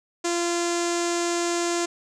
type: tone with low-pass filter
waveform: sawtooth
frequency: 344.3 Hz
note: F4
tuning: 25 cents flat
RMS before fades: -25 dBFS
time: 0.24-1.86 s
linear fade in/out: 10 ms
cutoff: 7200 Hz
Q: 3.6
effects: none